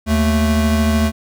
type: tone pair together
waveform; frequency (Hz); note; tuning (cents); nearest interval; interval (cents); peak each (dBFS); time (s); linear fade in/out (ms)
square; 77.78 / 220; D#2 / A3; 0 / 0; octave + tritone; 1800; -17 / -16; 0.06-1.12; 50
effects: none